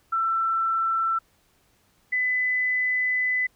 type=tone pair in turn; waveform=sine; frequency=1338 / 2005 Hz; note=E6 / B6; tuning=+25 / +26 cents; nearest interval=perfect fifth; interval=701 cents; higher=second; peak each=-21 dBFS; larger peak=neither; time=0.12-1.19 / 2.12-3.47 s; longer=second; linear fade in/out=10 ms; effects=pink hiss -64 dBFS RMS until 3.55 s